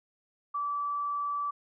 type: tone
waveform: sine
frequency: 1157 Hz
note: D6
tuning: 26 cents flat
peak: -29 dBFS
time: 0.54-1.51 s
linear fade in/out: 10 ms
effects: none